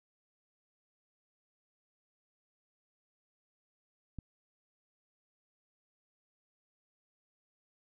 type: click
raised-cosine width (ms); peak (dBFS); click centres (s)
5; -29; 4.187
effects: none